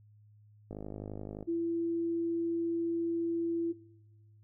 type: click train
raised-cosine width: 2 ms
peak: -28 dBFS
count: 38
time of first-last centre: 0.71-1.427 s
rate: 51.6 Hz
type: tone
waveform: sine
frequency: 335.7 Hz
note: E4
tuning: 32 cents sharp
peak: -29 dBFS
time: 1.47-3.73 s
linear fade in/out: 20 ms
effects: noise-tail reverb RT60 1.0 s tail -19 dB re dry + added 105 Hz sine -57 dBFS peak until 4.43 s